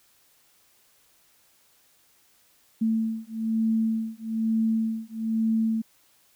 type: beating tone pair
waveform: sine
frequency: 222.5 / 223.6 Hz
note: A3 / A3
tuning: +20 / +28 cents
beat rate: 1.1 Hz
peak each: -26 / -26 dBFS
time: 2.81-5.82 s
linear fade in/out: 10 ms
effects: white hiss -62 dBFS RMS until 6.35 s